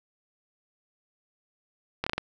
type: slowing click train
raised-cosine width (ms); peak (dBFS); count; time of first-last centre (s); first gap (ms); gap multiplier
0.3; -12; 5; 2.04-2.18; 25; 1.23
effects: none